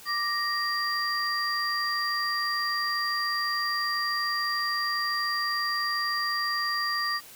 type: tone cluster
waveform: sine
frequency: 1176 / 1869 / 4743 Hz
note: D6 / A#6 / D8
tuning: +2 / +4 / +16 cents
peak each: -30 dBFS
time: 0.05-7.21 s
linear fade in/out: 50 ms
effects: white hiss -48 dBFS RMS until 7.35 s